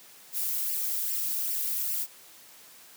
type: noise with flanger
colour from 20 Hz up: violet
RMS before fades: -30 dBFS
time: 0.32-2.07 s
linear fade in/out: 50 ms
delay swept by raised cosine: 0.38 to 2.38 ms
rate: 2.5 Hz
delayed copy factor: +0.95
effects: white hiss -52 dBFS RMS until 2.96 s + high-pass 150 Hz 12 dB/octave